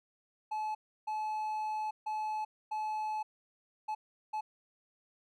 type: tone bursts at uneven times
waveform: triangle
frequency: 860 Hz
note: A5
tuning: 40 cents flat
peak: -31 dBFS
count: 6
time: 0.51-0.75 / 1.07-1.91 / 2.06-2.45 / 2.71-3.23 / 3.88-3.95 / 4.33-4.41 s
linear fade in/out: 10 ms
effects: none